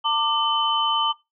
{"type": "tone cluster", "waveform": "sine", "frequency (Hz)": [904, 1182, 3045], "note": ["A5", "D6", "F#7"], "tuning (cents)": [47, 11, 49], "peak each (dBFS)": -23, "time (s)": [0.04, 1.13], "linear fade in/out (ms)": 20, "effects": ["noise-tail reverb RT60 0.2 s tail -18 dB re dry"]}